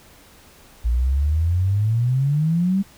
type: exponential sweep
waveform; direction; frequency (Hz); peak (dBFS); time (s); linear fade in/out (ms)
sine; up; 56.3 to 200; -16; 0.84-2.83; 20
effects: pink hiss -49 dBFS RMS until 2.97 s